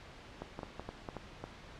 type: clicks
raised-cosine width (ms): 1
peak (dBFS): -26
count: 8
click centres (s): 0.42 / 0.591 / 0.632 / 0.796 / 0.89 / 1.088 / 1.167 / 1.44
effects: pink hiss -52 dBFS RMS until 1.79 s + low-pass 4000 Hz 12 dB/octave